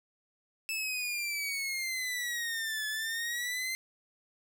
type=exponential two-way sweep; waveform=sawtooth; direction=down then up; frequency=2637 to 1718 to 2085 Hz; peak=-29 dBFS; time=0.69-3.75 s; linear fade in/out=0 ms; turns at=2.87 s; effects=none